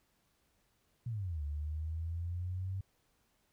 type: exponential two-way sweep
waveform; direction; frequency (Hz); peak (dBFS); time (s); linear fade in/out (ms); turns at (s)
sine; down then up; 123.47 to 72.2 to 96.7; -35; 1.06-2.81; 5; 1.43
effects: pink hiss -75 dBFS RMS until 3.52 s